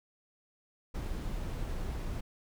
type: noise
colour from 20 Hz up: brown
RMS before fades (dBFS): -36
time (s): 0.94-2.21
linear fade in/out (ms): 10
effects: none